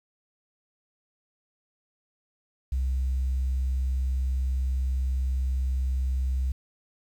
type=tone; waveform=sine; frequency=65 Hz; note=C2; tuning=11 cents flat; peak=-22 dBFS; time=2.72-6.52 s; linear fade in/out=5 ms; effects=tanh soft clip ceiling -21 dBFS + 9-bit